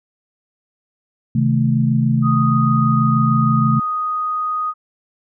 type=chord; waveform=sine; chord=A diminished; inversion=first; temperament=just; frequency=132 / 158.4 / 220 Hz; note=C3 / Eb3 / A3; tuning=+16 / +31 / 0 cents; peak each=-16 / -20 / -17 dBFS; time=1.35-3.8 s; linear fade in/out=5 ms
type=tone; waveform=sine; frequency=1244.5 Hz; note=D#6; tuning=in tune; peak=-18 dBFS; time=2.22-4.74 s; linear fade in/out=50 ms
effects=none